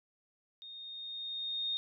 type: tone with level ramp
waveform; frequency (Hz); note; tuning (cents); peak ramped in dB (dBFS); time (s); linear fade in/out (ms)
sine; 3691; A#7; -18; -46 to -31; 0.62-1.77; 0
effects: none